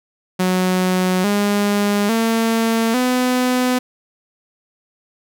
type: tone with pitch steps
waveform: sawtooth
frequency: 184.1 / 204.3 / 226.7 / 251.5 Hz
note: F#3 / G#3 / A#3 / B3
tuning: -8 / -28 / -48 / +32 cents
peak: -11 dBFS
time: 0.39-3.79 s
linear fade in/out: 10 ms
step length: 850 ms
effects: none